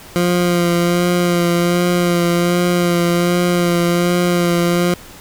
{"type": "tone with vibrato", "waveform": "20% pulse", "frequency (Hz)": 174.6, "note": "F3", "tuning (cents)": 0, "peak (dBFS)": -8, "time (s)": [0.16, 4.94], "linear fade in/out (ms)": 0, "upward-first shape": "sine", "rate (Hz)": 1.3, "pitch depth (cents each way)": 21, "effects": ["pink hiss -38 dBFS RMS until 5.2 s"]}